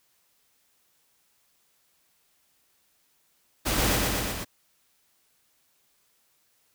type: noise with echo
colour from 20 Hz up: pink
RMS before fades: -26 dBFS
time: 3.65-3.97 s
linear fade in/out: 20 ms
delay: 120 ms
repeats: 4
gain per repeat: -2 dB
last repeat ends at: 4.45 s
effects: white hiss -68 dBFS RMS until 6.74 s